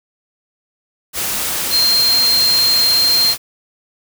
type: tone in noise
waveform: sine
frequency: 4186 Hz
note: C8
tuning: in tune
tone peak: -11 dBFS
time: 1.7-3.35 s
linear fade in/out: 50 ms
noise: white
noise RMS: -20 dBFS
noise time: 1.13-3.38 s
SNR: +6 dB
effects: none